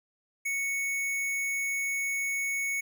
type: tone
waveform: square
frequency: 2217 Hz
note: C#7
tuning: in tune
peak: -29 dBFS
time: 0.45-2.81 s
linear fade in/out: 10 ms
effects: none